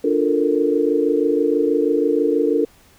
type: chord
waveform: sine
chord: Bb major seventh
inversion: first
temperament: equal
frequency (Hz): 293.7 / 349.2 / 440 / 466.2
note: D4 / F4 / A4 / Bb4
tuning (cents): 0 / 0 / 0 / 0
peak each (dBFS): -20 / -22 / -20 / -20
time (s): 0.04-2.65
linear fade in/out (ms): 5
effects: pink hiss -52 dBFS RMS until 2.98 s